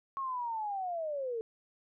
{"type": "linear sweep", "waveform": "sine", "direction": "down", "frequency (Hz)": [1100, 437.1], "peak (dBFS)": -33, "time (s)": [0.17, 1.41], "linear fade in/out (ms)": 0, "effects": []}